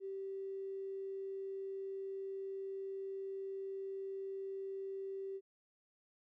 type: tone with tanh clipping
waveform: triangle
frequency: 388.3 Hz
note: G4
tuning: 16 cents flat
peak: -40 dBFS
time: 0-5.41 s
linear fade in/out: 50 ms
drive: 3 dB
effects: none